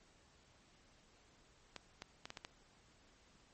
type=clicks; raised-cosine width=0.2 ms; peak=-28 dBFS; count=6; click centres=1.763 / 2.021 / 2.255 / 2.304 / 2.372 / 2.449 s; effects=pink hiss -68 dBFS RMS until 3.53 s + MP3 32 kbps